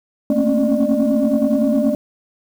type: tone cluster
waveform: sine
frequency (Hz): 220.9 / 232.3 / 268 / 277.6 / 597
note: A3 / A#3 / C4 / C#4 / D5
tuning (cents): +7 / -6 / +42 / +3 / +28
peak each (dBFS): -19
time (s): 0.3-1.95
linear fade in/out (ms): 2
effects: tanh soft clip ceiling -7 dBFS + 7-bit